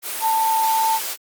sine tone in noise, 891 Hz, A5, 22 cents sharp, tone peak -16 dBFS, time 0.2-1 s, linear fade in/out 50 ms, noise white, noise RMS -27 dBFS, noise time 0.02-1.17 s, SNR +8 dB, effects high-pass 400 Hz 12 dB/octave + Opus 24 kbps

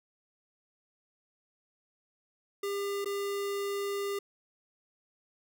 square tone with dropouts, 401 Hz, G4, 39 cents sharp, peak -32 dBFS, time 2.63-4.19 s, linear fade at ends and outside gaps 5 ms, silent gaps 3.046-3.057 s, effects none

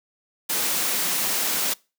white high-pass noise, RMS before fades -24 dBFS, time 0.49-1.74 s, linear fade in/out 10 ms, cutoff 140 Hz, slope 96 dB/octave, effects noise-tail reverb RT60 0.3 s tail -24 dB re dry

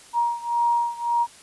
sine beating tone pair, 944 / 945.8 Hz, A#5 / A#5, +22 / +25 cents, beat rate 1.8 Hz, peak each -22 / -24 dBFS, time 0.13-1.27 s, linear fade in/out 50 ms, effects white hiss -48 dBFS RMS until 1.42 s + resampled to 24000 Hz

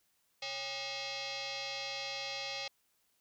sine tone with frequency modulation, 805 Hz, G5, 46 cents sharp, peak -37 dBFS, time 0.42-2.68 s, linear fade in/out 5 ms, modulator 678 Hz, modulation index 6.9, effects white hiss -75 dBFS RMS until 3.2 s

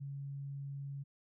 sine tone, 139.5 Hz, C#3, 11 cents sharp, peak -40 dBFS, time 0-1.04 s, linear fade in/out 20 ms, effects none

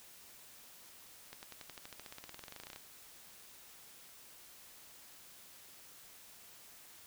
accelerating click train, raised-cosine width 0.2 ms, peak -30 dBFS, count 26, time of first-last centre 1.33-2.761 s, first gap 99 ms, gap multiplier 0.95, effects white hiss -57 dBFS RMS until 7.06 s

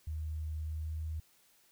sine tone with pitch glide, 77.78 to 78.82 Hz, D#2 to D#2, 0 to +23 cents, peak -35 dBFS, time 0.07-1.2 s, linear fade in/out 5 ms, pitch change +23 cents, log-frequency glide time 0.66-1.06 s, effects white hiss -67 dBFS RMS until 1.71 s

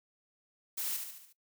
blue noise with echo, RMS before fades -36 dBFS, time 0.77-0.97 s, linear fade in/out 10 ms, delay 72 ms, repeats 5, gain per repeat -5 dB, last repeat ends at 1.33 s, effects noise-tail reverb RT60 0.1 s tail -18 dB re dry

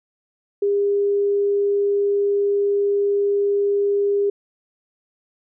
sine tone, 403.8 Hz, G#4, 49 cents flat, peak -16 dBFS, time 0.62-4.3 s, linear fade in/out 5 ms, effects none

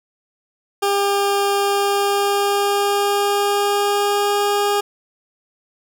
20% pulse tone with pitch glide, 401.1 to 408.1 Hz, G4 to G#4, +40 to -30 cents, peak -11 dBFS, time 0.82-4.81 s, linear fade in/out 10 ms, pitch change +30 cents, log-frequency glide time 1.56-4.38 s, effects none

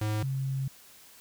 square / sine tone pair in turn, 107 / 134.28 Hz, A2 / C3, -48 / +45 cents, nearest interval major third, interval 393 cents, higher second, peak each -28 dBFS, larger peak neither, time 0.01-0.23 / 0.23-0.68 s, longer second, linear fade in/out 5 ms, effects white hiss -54 dBFS RMS until 1.2 s

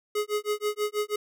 square tone with tremolo, 419.5 Hz, G#4, 17 cents sharp, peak -24 dBFS, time 0.15-1.16 s, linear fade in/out 5 ms, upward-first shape sine, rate 6.2 Hz, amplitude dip 100%, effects none

